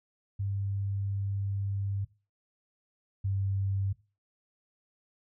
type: tone pair in turn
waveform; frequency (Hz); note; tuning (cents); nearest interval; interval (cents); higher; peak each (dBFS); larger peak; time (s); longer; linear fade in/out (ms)
sine; 99.1 / 97.74; G2 / G2; +19 / -5; unison; 24; first; -29 / -27; second; 0.39-2.05 / 3.24-3.93; first; 10
effects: noise-tail reverb RT60 0.3 s tail -18 dB re dry